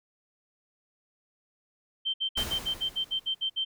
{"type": "tone bursts", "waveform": "sine", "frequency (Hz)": 3123, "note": "G7", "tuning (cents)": -7, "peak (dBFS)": -26, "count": 11, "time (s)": [2.05, 3.65], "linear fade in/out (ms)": 20, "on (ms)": 90, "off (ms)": 61}
{"type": "noise with exponential decay", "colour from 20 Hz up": "pink", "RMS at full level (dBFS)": -33, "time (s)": [2.37, 3.62], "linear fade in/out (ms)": 5, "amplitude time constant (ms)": 270}
{"effects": []}